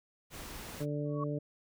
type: noise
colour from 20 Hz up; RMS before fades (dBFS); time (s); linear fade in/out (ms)
pink; -45; 0.3-0.86; 50
type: harmonic tone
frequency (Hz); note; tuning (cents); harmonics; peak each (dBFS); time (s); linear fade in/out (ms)
146.83; D3; 0; 1 / 2 / 3 / 4; -35 / -38 / -40 / -41; 0.8-1.39; 10
type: tone with exponential growth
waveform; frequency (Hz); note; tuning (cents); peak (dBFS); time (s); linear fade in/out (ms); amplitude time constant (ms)
sine; 1117; C#6; +13; -33; 1.05-1.24; 5; 40
effects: none